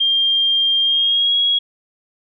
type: tone with pitch glide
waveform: sine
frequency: 3198 to 3313 Hz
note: G7 to G#7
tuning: +34 to -5 cents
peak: -13 dBFS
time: 0-1.59 s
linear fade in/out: 10 ms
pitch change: +61 cents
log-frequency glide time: 0.81-1.36 s
effects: none